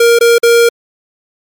square tone with dropouts, 468.6 Hz, A#4, 9 cents sharp, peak -5 dBFS, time 0-0.69 s, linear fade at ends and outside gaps 5 ms, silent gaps 0.189-0.209 / 0.383-0.431 s, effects MP3 96 kbps

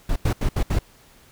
brown noise bursts at uneven times, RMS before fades -20 dBFS, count 5, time 0.09-0.16 / 0.25-0.33 / 0.41-0.49 / 0.56-0.63 / 0.7-0.79 s, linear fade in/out 5 ms, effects pink hiss -53 dBFS RMS until 1.31 s

